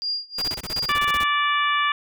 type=tone with tremolo; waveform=sine; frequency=4812 Hz; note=D8; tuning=41 cents sharp; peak=-22 dBFS; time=0.02-0.97 s; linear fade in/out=0 ms; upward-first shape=sine; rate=2.9 Hz; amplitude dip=95%
type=noise bursts; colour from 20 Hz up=pink; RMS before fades=-32 dBFS; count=14; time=0.38-1.238 s; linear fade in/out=5 ms; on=39 ms; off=24 ms
type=harmonic tone; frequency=583 Hz; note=D5; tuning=13 cents flat; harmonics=2 / 3 / 4 / 5 / 6; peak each=-21 / -25 / -27 / -29 / -31 dBFS; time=0.89-1.92 s; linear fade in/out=2 ms
effects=none